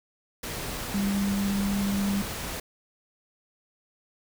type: tone in noise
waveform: sine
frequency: 199.3 Hz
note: G3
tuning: 29 cents sharp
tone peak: -24 dBFS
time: 0.94-2.22 s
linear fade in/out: 5 ms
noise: pink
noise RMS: -34 dBFS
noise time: 0.43-2.6 s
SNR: +7 dB
effects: none